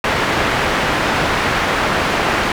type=low-pass noise; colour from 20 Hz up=white; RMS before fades=-17 dBFS; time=0.04-2.52 s; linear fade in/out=2 ms; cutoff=1800 Hz; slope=12 dB/octave; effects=none